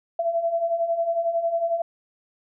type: beating tone pair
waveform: sine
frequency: 664 / 675 Hz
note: E5 / E5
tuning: +12 / +41 cents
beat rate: 11 Hz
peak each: -28 / -22 dBFS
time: 0.19-1.82 s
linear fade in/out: 5 ms
effects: none